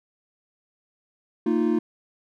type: chord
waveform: triangle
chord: Bb suspended fourth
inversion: none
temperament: equal with one note detuned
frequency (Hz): 228.5 / 311.1 / 349.2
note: Bb3 / Eb4 / F4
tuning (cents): -34 / 0 / 0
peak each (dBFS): -22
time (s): 1.46-1.79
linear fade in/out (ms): 5
effects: none